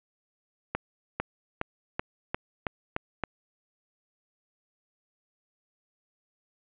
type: accelerating click train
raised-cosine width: 0.5 ms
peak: -13 dBFS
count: 8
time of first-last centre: 0.75-3.237 s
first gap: 450 ms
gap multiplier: 0.92
effects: resampled to 8000 Hz + 8-bit